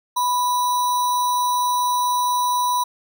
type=tone with sample-and-hold; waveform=sine; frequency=987.8 Hz; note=B5; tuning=in tune; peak=-17 dBFS; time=0.16-2.84 s; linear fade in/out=10 ms; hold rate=4900 Hz; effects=none